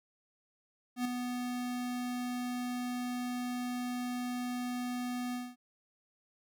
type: tone with ADSR envelope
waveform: square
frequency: 246.9 Hz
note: B3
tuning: in tune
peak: -29 dBFS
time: 0.96-5.56 s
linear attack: 91 ms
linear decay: 5 ms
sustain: -6 dB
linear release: 220 ms
effects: none